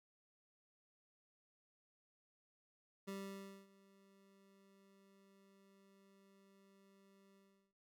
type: tone with ADSR envelope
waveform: 25% pulse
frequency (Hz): 195.8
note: G3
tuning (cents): -2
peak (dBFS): -40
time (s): 3.07-7.74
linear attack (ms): 16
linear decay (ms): 580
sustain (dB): -23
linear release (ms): 380
effects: none